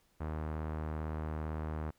sawtooth tone with low-pass filter, 77.78 Hz, D#2, in tune, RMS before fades -38 dBFS, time 0.2-1.91 s, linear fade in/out 10 ms, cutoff 1300 Hz, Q 1.2, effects pink hiss -72 dBFS RMS until 1.98 s

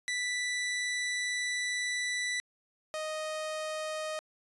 sawtooth tone pair in turn, 1975.5 / 622.2 Hz, B6 / D#5, 0 / 0 cents, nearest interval octave + minor sixth, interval 2000 cents, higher first, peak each -27 / -30 dBFS, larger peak first, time 0.08-2.4 / 2.94-4.19 s, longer first, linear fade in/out 0 ms, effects resampled to 24000 Hz

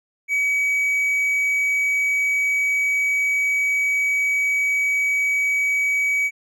triangle tone, 2272 Hz, C#7, 42 cents sharp, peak -16 dBFS, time 0.28-6.31 s, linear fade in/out 50 ms, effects none

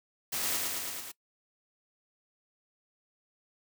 white noise with echo, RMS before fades -33 dBFS, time 0.32-0.57 s, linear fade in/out 10 ms, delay 110 ms, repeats 5, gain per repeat -2 dB, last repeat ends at 1.12 s, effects noise-tail reverb RT60 0.1 s tail -21 dB re dry + high-pass 100 Hz 12 dB/octave

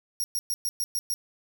15% pulse tone bursts, 5610 Hz, F8, 7 cents sharp, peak -21 dBFS, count 7, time 0.2-1.14 s, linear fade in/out 0 ms, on 40 ms, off 110 ms, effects none

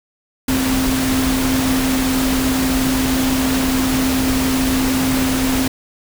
sine tone in noise, 261.6 Hz, C4, in tune, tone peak -16 dBFS, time 0.48-5.68 s, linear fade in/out 5 ms, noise pink, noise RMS -21 dBFS, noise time 0.48-5.68 s, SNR +2 dB, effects none

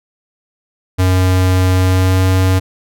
square tone with pitch glide, 92.5 to 93.57 Hz, F#2 to F#2, 0 to +20 cents, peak -10 dBFS, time 0.98-2.6 s, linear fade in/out 20 ms, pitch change +20 cents, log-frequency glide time 1.75-2.23 s, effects none

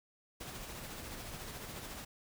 pink noise with tremolo, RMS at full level -44 dBFS, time 0.4-2.05 s, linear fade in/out 10 ms, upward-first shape sine, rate 14 Hz, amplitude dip 35%, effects none

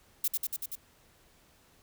violet noise with echo, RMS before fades -28 dBFS, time 0.24-0.28 s, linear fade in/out 5 ms, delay 95 ms, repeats 5, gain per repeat -2 dB, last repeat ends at 0.755 s, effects pink hiss -63 dBFS RMS until 1.82 s

